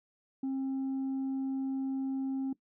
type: tone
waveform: sine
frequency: 267.5 Hz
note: C4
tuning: 38 cents sharp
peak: -28 dBFS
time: 0.43-2.53 s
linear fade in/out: 5 ms
effects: noise-tail reverb RT60 0.1 s tail -19 dB re dry + tanh soft clip ceiling -30 dBFS